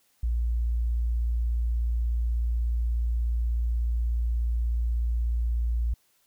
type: tone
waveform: sine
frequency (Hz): 58.27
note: A#1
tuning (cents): 0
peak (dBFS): -23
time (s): 0.23-5.94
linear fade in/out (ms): 5
effects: white hiss -67 dBFS RMS until 6.26 s